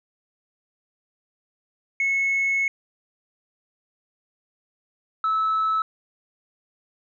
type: tone pair in turn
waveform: sine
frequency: 2192 / 1303.4 Hz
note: C#7 / E6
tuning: -20 / -20 cents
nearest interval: major sixth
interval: 900 cents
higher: first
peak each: -18 dBFS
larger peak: neither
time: 2-2.68 / 5.24-5.82 s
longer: first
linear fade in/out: 2 ms
effects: tanh soft clip ceiling -17 dBFS